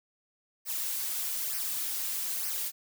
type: noise with flanger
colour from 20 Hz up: blue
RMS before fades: -33 dBFS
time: 0.65-2.72 s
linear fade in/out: 50 ms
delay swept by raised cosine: 0.27 to 6.17 ms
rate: 1.1 Hz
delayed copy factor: -0.75
effects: none